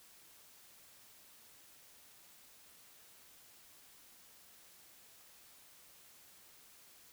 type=silence; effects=white hiss -61 dBFS RMS until 7.12 s